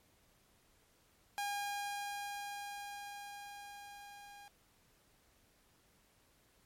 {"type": "tone with level ramp", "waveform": "sawtooth", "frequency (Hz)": 812, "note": "G#5", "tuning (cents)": -39, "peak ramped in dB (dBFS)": [-32, -49], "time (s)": [1.38, 4.48], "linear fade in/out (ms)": 0, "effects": ["pink hiss -70 dBFS RMS until 6.65 s", "MP3 64 kbps"]}